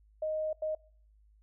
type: tone bursts at uneven times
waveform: sine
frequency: 622.3 Hz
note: D#5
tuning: in tune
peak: -30 dBFS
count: 2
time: 0.22-0.53 / 0.62-0.75 s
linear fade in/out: 5 ms
effects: noise-tail reverb RT60 0.5 s tail -24 dB re dry + added 52 Hz sine -60 dBFS peak until 1.42 s